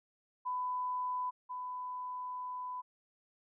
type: tone pair in turn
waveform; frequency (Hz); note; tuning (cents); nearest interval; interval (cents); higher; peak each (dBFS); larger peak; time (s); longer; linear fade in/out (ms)
sine; 1000 / 1000; B5 / B5; +21 / +21; unison; 0; neither; -33 / -38; first; 0.45-1.31 / 1.49-2.82; second; 20
effects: none